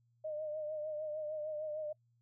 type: tone with vibrato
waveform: sine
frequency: 612 Hz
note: D#5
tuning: 29 cents flat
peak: -37 dBFS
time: 0.24-1.93 s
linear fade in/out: 10 ms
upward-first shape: triangle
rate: 6.6 Hz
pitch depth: 53 cents each way
effects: noise-tail reverb RT60 0.1 s tail -25 dB re dry + added 118 Hz sine -70 dBFS peak until 2.21 s